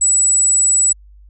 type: tone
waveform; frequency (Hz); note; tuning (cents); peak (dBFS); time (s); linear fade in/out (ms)
sine; 7880; B8; -5; -10; 0.01-0.93; 10
effects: added 50 Hz sine -40 dBFS peak until 1.29 s